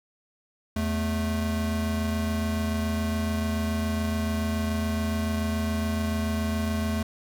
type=tone pair together; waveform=square; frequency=81.88 / 218.6 Hz; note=E2 / A3; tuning=-11 / -11 cents; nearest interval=octave + perfect fourth; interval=1700 cents; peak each=-29 / -28 dBFS; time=0.76-7.03 s; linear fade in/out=5 ms; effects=none